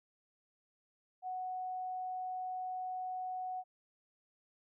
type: tone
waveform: sine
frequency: 740 Hz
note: F#5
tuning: in tune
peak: -37 dBFS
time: 1.22-3.64 s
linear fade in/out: 50 ms
effects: none